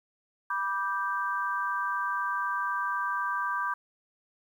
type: chord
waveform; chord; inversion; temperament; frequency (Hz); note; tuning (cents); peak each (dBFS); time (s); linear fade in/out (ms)
sine; G major; first; just; 980 / 1176 / 1568; B5 / D6 / G6; -14 / +2 / 0; -33 / -31 / -32; 0.5-3.74; 5
effects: 10-bit

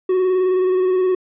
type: tone with vibrato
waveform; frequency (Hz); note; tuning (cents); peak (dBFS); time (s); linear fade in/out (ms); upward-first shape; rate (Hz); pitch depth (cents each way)
triangle; 370.1; F#4; 0; -12; 0.09-1.15; 5; square; 19; 21
effects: resampled to 8000 Hz

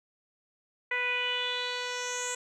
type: tone with low-pass filter sweep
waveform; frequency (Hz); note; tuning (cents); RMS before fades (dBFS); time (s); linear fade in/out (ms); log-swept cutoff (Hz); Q
10% pulse; 493.9; B4; 0; -32; 0.91-2.35; 5; 2100 to 7600; 5.3
effects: none

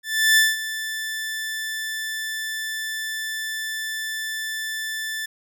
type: tone with ADSR envelope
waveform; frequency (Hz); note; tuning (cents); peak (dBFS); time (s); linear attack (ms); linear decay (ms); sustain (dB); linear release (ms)
sawtooth; 1760; A6; 0; -9; 0.03-5.26; 340; 190; -14; 7
effects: none

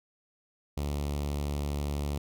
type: tone with notch filter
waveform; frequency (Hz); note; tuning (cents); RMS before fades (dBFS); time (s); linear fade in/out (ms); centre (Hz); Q
sawtooth; 72.3; D2; -27; -32; 0.77-2.18; 5; 1600; 1.2
effects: none

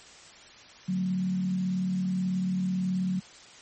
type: tone with frequency modulation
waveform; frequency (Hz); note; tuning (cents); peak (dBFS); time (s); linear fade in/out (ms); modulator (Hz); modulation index
sine; 185; F#3; 0; -25; 0.88-3.2; 10; 38.3; 0.39
effects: white hiss -50 dBFS RMS until 3.61 s + MP3 32 kbps

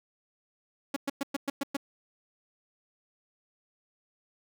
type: tone bursts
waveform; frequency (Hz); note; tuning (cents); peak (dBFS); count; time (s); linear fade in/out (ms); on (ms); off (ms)
sawtooth; 278.7; C#4; +9; -24; 7; 0.94-1.768; 5; 24; 110
effects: none

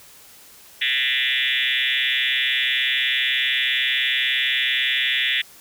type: tone with frequency modulation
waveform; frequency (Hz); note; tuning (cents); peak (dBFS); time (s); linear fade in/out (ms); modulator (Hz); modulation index
sine; 2677; E7; +26; -18; 0.81-5.42; 10; 131; 7
effects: white hiss -47 dBFS RMS until 5.6 s

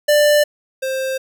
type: tone pair in turn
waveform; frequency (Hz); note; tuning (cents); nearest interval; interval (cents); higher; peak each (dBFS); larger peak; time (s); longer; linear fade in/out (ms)
square; 592 / 527.4; D5 / C5; +14 / +14; major second; 200; first; -11 / -20; first; 0.08-0.44 / 0.82-1.18; neither; 10
effects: none

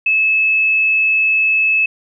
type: tone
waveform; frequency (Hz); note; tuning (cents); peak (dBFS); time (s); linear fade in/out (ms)
sine; 2600; E7; -24; -11; 0.06-1.86; 5
effects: none

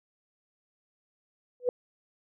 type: tone with exponential growth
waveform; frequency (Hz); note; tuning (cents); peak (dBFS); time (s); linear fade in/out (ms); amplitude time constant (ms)
sine; 493.9; B4; 0; -18; 1.6-1.69; 1; 19
effects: none

